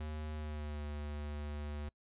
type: tone with pitch glide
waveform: square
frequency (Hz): 76.6 to 73.82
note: D#2 to D2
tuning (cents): -27 to +9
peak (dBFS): -40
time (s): 0-1.89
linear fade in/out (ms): 5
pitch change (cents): -64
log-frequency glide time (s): 0.34-0.83
effects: noise-tail reverb RT60 0.1 s tail -25 dB re dry + resampled to 8000 Hz